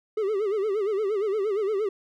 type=tone with vibrato; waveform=triangle; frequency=411.3 Hz; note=G#4; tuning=17 cents flat; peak=-21 dBFS; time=0.17-1.89 s; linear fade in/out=5 ms; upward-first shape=sine; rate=8.6 Hz; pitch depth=130 cents each way; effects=none